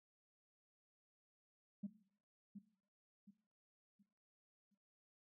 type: tone with echo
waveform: sine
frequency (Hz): 202.7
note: G#3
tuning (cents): -42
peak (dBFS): -40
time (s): 1.83-1.87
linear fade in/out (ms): 10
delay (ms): 720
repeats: 4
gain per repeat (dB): -9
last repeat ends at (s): 4.75
effects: noise-tail reverb RT60 0.6 s tail -17 dB re dry + tanh soft clip ceiling -38 dBFS